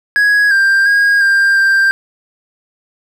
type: tone with pitch steps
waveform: triangle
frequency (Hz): 1664 / 1586 / 1634 / 1592 / 1581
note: G#6 / G6 / G#6 / G6 / G6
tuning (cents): +3 / +20 / -29 / +26 / +14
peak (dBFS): -6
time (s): 0.16-1.91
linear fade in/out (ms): 0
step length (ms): 350
effects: none